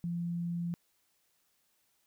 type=tone; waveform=sine; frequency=171.7 Hz; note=F3; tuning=29 cents flat; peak=-32 dBFS; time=0.04-0.74 s; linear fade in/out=0 ms; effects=white hiss -74 dBFS RMS until 2.06 s